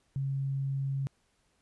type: tone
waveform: sine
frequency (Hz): 136.6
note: C#3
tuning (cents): -25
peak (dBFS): -29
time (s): 0.16-1.07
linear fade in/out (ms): 0
effects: pink hiss -72 dBFS RMS until 1.61 s + resampled to 24000 Hz